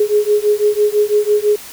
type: beating tone pair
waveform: sine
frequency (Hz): 415.3 / 421.3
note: G#4 / G#4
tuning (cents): 0 / +25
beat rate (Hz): 6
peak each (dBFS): -14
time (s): 0-1.56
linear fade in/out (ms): 5
effects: white hiss -34 dBFS RMS until 1.72 s